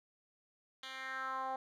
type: tone with band-pass filter sweep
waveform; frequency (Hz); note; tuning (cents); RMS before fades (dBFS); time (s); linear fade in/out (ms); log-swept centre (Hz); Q
10% pulse; 263.5; C4; +12; -41; 0.83-1.56; 2; 3100 to 750; 3.1
effects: none